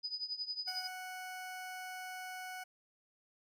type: tone with tremolo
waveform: sine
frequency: 4978 Hz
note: D#8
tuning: in tune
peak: -34 dBFS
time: 0.03-0.88 s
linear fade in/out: 20 ms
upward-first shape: triangle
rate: 11 Hz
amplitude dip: 90%
type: tone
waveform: 20% pulse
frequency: 740 Hz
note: F#5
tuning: in tune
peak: -38 dBFS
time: 0.67-2.64 s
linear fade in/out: 10 ms
effects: none